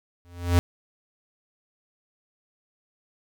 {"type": "tone with exponential growth", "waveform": "square", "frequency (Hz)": 87.31, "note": "F2", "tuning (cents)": 0, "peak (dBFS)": -14, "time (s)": [0.25, 0.59], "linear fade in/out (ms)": 0, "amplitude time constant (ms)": 73, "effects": []}